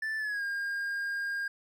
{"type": "tone with pitch glide", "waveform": "triangle", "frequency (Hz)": [1760, 1613.9], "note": ["A6", "G6"], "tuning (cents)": [0, 50], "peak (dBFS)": -29, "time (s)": [0.02, 1.48], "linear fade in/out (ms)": 5, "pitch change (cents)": -150, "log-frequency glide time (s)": [0.18, 0.43], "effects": []}